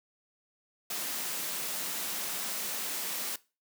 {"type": "high-pass noise", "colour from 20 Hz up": "white", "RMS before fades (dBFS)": -35, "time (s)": [0.9, 3.36], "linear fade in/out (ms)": 5, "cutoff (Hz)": 150, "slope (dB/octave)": 48, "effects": ["noise-tail reverb RT60 0.3 s tail -20 dB re dry"]}